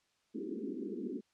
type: band-pass noise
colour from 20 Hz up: pink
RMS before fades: -40 dBFS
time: 0.34-1.21 s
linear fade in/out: 20 ms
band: 200 to 430 Hz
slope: 96 dB/octave
effects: white hiss -75 dBFS RMS until 1.33 s + low-pass 6000 Hz 12 dB/octave